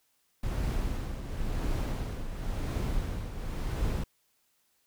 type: noise with tremolo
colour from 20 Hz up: brown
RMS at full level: -29 dBFS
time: 0.43-4.04 s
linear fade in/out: 5 ms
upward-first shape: triangle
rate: 0.95 Hz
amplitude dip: 65%
effects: white hiss -72 dBFS RMS until 4.86 s